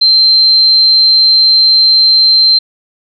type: tone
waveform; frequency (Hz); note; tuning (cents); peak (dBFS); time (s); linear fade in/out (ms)
sine; 4128; C8; -24; -4; 0.01-2.59; 10
effects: none

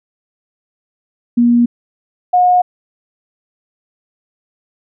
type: tone pair in turn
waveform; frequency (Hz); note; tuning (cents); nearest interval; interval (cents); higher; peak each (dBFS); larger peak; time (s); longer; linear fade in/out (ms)
sine; 238.6 / 722; A#3 / F#5; +41 / -43; octave + perfect fifth; 1916; second; -7; neither; 1.37-1.66 / 2.33-2.62; neither; 10
effects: none

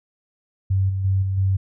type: tone with level steps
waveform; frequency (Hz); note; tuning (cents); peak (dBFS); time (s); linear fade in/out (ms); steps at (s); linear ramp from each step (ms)
sine; 96; G2; -36; -16 / -21 / -16 / -20 / -16; 0.7-1.57; 10; 0.89 / 1.04 / 1.22 / 1.37; 10
effects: none

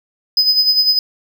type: tone with tremolo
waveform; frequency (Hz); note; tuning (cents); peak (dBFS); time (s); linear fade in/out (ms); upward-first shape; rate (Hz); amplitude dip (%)
triangle; 5020; D#8; +15; -7; 0.37-0.99; 2; sine; 10; 60
effects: 8-bit

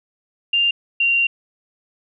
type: tone pair in turn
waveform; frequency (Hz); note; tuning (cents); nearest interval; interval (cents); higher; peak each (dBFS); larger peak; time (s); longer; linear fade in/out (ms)
sine; 2794 / 2765; F7 / F7; 0 / -18; unison; 18; first; -14; neither; 0.53-0.71 / 1-1.27; second; 5
effects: none

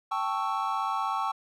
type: chord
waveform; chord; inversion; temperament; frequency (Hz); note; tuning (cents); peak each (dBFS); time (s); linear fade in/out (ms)
triangle; A dominant seventh; third; equal; 784 / 880 / 1108.7 / 1318.5; G5 / A5 / C#6 / E6; 0 / 0 / 0 / 0; -31 / -31 / -29 / -32; 0.11-1.32; 10
effects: none

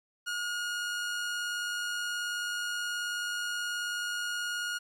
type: tone with amplitude modulation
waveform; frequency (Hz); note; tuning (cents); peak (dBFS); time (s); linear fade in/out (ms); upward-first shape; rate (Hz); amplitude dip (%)
sawtooth; 1435; F6; +47; -27; 0.26-4.79; 20; sine; 98.7; 25
effects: low-pass 10000 Hz 12 dB/octave + 11-bit

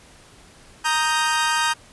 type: chord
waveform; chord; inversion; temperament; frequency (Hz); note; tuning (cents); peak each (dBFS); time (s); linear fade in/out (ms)
sawtooth; Eb major; second; equal; 932.3 / 1244.5 / 1568; Bb5 / Eb6 / G6; 0 / 0 / 0; -18 / -21 / -20; 0.84-1.74; 20
effects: pink hiss -49 dBFS RMS until 1.92 s + resampled to 24000 Hz

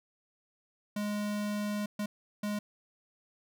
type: tone bursts at uneven times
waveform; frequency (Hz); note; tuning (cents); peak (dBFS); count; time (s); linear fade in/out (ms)
square; 207.7; G#3; 0; -32; 3; 0.96-1.86 / 1.99-2.06 / 2.43-2.59; 5
effects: none

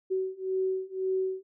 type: beating tone pair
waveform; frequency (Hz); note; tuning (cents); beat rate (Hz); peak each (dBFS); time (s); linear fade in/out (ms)
sine; 376.4 / 378.3; F#4 / F#4; +30 / +38; 1.9; -31 / -30; 0.1-1.43; 20
effects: none

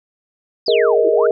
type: exponential two-way sweep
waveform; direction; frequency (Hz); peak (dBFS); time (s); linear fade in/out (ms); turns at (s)
sine; down then up; 5210 to 312.1 to 1544; -21; 0.66-1.27; 5; 1.07
type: chord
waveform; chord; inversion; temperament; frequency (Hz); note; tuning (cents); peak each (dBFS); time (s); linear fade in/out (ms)
sine; Ab suspended second; none; equal with one note detuned; 415.3 / 466.2 / 629.8; Ab4 / Bb4 / Eb5; 0 / 0 / +21; -16 / -14 / -17; 0.68-1.31; 2
effects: none

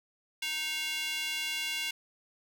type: tone with high-pass filter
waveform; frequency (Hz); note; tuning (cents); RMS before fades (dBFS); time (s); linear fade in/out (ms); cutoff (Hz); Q
square; 310; D#4; -6; -34; 0.42-1.91; 5; 2600; 2.7
effects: none

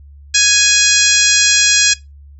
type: harmonic tone with a mistuned harmonic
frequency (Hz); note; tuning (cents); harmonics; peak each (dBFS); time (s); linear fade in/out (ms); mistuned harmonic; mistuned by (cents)
830.6; G#5; 0; 2 / 3 / 4 / 5 / 6 / 7 / 8 / 9; -17 / -17 / -17 / -17 / -17 / -17 / -17 / -17; 0.34-1.94; 10; 7; -33
effects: noise-tail reverb RT60 0.2 s tail -20 dB re dry + added 71 Hz sine -36 dBFS peak until 2.39 s

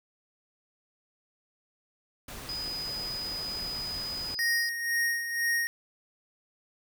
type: noise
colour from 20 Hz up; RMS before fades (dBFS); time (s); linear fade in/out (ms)
pink; -42; 2.28-4.35; 5
type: tone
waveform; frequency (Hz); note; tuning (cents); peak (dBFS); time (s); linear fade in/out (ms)
sine; 4978; D#8; 0; -33; 2.49-4.69; 0
type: tone with tremolo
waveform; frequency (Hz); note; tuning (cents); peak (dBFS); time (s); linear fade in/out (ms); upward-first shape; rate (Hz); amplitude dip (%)
square; 1864.7; A#6; 0; -25; 4.39-5.67; 0; sine; 2; 60
effects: none

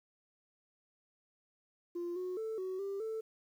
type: tone with pitch steps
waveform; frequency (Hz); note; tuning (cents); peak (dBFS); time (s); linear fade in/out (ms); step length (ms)
sine; 347.3 / 365.6 / 442.2 / 374.1 / 395 / 442.7; F4 / F#4 / A4 / F#4 / G4 / A4; -10 / -21 / +9 / +19 / +13 / +11; -34; 1.95-3.21; 10; 210
effects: tanh soft clip ceiling -34 dBFS + 11-bit

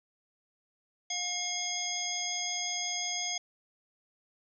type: harmonic tone with a mistuned harmonic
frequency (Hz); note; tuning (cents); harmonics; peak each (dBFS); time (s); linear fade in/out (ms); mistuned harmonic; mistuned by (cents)
715; F5; +41; 1 / 3 / 5 / 7 / 9; -41 / -40 / -37 / -39 / -35; 1.1-3.38; 5; 5; -120
effects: none

